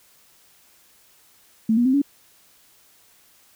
sine tone with pitch steps, 221.7 / 240.4 / 260.6 / 282.6 Hz, A3 / B3 / C4 / C#4, +13 / -46 / -7 / +34 cents, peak -15 dBFS, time 1.69-2.018 s, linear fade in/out 5 ms, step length 82 ms, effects white hiss -56 dBFS RMS until 3.55 s

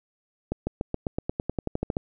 accelerating click train, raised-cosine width 2 ms, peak -13 dBFS, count 15, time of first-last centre 0.52-1.969 s, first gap 150 ms, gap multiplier 0.94, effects none

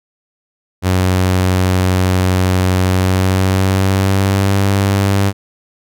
sawtooth tone with pitch glide, 92.5 to 98.57 Hz, F#2 to G2, 0 to +10 cents, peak -7 dBFS, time 0.82-5.33 s, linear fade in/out 50 ms, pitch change +110 cents, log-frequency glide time 2.82-4.61 s, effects none

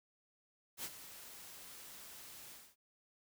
white noise with ADSR envelope, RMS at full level -41 dBFS, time 0.77-2.76 s, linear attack 69 ms, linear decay 51 ms, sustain -12 dB, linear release 250 ms, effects none

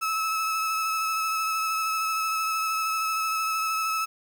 35% pulse tone with vibrato, 1300 Hz, E6, 24 cents flat, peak -23 dBFS, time 0.01-4.06 s, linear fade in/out 20 ms, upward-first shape sine, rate 13 Hz, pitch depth 16 cents each way, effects 9-bit

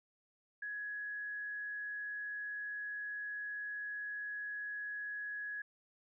sine tone with frequency modulation, 1678 Hz, G#6, 17 cents sharp, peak -39 dBFS, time 0.62-5.62 s, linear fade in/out 5 ms, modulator 95.3 Hz, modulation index 0.24, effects none

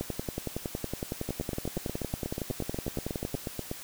two click trains, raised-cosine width 2 ms, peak -19 / -18 dBFS, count 21 / 37, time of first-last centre 1.29-3.714 / 0.01-3.343 s, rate 8.25 / 10.8 Hz, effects white hiss -44 dBFS RMS until 3.83 s

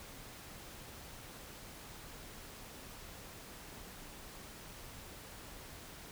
silence, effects pink hiss -51 dBFS RMS until 6.11 s

